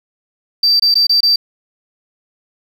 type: tone with dropouts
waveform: sine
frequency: 4666 Hz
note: D8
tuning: 12 cents flat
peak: -7 dBFS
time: 0.63-1.36 s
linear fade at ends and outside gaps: 5 ms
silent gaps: 0.797-0.821 / 0.942-0.954 / 1.069-1.094 / 1.206-1.23 s
effects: tanh soft clip ceiling -6 dBFS + 7-bit